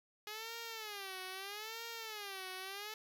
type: tone with vibrato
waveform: 5% pulse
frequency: 415.3 Hz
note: G#4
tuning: in tune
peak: -32 dBFS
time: 0.27-2.94 s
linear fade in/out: 2 ms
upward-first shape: sine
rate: 0.78 Hz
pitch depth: 190 cents each way
effects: none